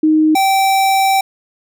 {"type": "tone pair in turn", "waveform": ["sine", "square"], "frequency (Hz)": [311.1, 775.6], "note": ["D#4", "G5"], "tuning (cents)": [0, -19], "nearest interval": "octave + major third", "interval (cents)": 1581, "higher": "second", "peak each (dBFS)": [-8, -11], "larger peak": "first", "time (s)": [[0.03, 0.35], [0.35, 1.21]], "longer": "second", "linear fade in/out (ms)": 5, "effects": []}